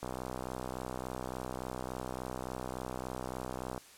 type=click train; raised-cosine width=1 ms; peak=-24 dBFS; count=239; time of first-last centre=0.03-3.778 s; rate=63.5 Hz; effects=white hiss -56 dBFS RMS until 3.97 s + low-pass 11000 Hz 12 dB/octave